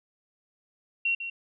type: tone with echo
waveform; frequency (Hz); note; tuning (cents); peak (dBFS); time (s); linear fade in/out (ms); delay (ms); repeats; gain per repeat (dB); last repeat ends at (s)
sine; 2739; F7; -34; -23; 1.05-1.15; 5; 150; 1; -9; 1.3
effects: none